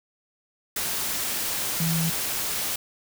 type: tone in noise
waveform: sine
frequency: 164.3 Hz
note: E3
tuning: 5 cents flat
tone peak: -23 dBFS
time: 1.8-2.1 s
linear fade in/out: 5 ms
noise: white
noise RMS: -28 dBFS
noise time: 0.76-2.76 s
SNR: +2 dB
effects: none